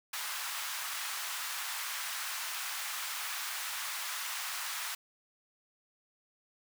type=high-pass noise; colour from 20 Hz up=pink; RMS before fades=-38 dBFS; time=0.13-4.95 s; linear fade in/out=5 ms; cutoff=1000 Hz; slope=24 dB/octave; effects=none